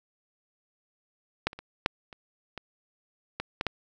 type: clicks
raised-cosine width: 0.3 ms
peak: -9 / -26 / -25 / -6 / -28 / -21 / -15 / -12 / -11 dBFS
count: 9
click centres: 1.47 / 1.531 / 1.59 / 1.861 / 2.128 / 2.577 / 3.4 / 3.611 / 3.667 s
effects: none